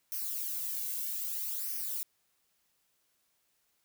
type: noise with flanger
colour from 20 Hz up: violet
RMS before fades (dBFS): -36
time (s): 0.12-2.03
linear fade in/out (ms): 0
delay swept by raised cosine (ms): 0.26 to 1.66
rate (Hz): 0.62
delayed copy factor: -0.6
effects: white hiss -75 dBFS RMS until 3.84 s